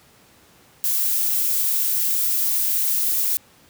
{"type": "noise with amplitude modulation", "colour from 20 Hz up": "violet", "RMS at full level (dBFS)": -19, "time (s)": [0.84, 3.37], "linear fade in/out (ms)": 0, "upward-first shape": "sine", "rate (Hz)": 294, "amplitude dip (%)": 40, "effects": ["pink hiss -53 dBFS RMS until 3.69 s", "high-pass 80 Hz 12 dB/octave"]}